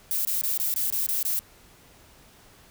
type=noise bursts; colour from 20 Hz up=violet; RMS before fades=-26 dBFS; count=8; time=0.11-1.391 s; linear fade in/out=0 ms; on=140 ms; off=23 ms; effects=pink hiss -54 dBFS RMS until 2.7 s